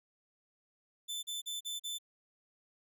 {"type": "tone bursts", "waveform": "sawtooth", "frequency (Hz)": 3526, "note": "A7", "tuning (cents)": 3, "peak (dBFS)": -34, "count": 5, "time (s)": [1.08, 1.986], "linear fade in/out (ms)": 20, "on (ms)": 150, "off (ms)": 39, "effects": []}